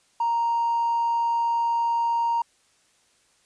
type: tone with hard clipping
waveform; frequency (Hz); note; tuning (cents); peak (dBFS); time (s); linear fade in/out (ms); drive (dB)
sine; 932.3; A#5; 0; -21; 0.2-2.42; 5; 1
effects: white hiss -63 dBFS RMS until 3.45 s + resampled to 22050 Hz